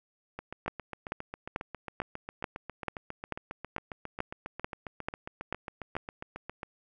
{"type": "two click trains", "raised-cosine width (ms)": 0.5, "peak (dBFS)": [-16, -23], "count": [13, 47], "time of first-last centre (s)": [[0.68, 5.966], [0.39, 6.632]], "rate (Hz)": [2.27, 7.37], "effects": []}